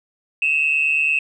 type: tone pair together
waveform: sine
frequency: 2562 / 2711 Hz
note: E7 / E7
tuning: -50 / +48 cents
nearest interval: minor second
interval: 98 cents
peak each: -17 / -19 dBFS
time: 0.42-1.19 s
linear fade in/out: 2 ms
effects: tanh soft clip ceiling -8 dBFS